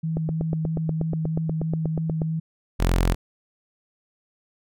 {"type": "tone with vibrato", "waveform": "sine", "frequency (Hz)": 160, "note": "D#3", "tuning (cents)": 49, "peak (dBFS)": -23, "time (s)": [0.03, 2.4], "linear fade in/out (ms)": 10, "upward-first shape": "sine", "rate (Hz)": 3.1, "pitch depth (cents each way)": 14}
{"type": "click train", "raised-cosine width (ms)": 2, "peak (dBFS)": -14, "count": 18, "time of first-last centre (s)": [0.17, 2.218], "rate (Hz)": 8.3}
{"type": "tone", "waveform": "sawtooth", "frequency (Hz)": 43.7, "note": "F1", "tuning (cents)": 2, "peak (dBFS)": -14, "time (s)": [2.79, 3.15], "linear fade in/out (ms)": 20}
{"effects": []}